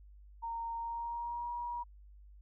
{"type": "tone with pitch glide", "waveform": "sine", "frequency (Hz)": [924, 956.6], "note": ["A#5", "A#5"], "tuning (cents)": [-16, 44], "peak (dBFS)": -36, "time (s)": [0.42, 1.84], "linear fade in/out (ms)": 20, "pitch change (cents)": 60, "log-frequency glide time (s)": [0.75, 1.52], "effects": ["added 50 Hz sine -53 dBFS peak until 2.41 s"]}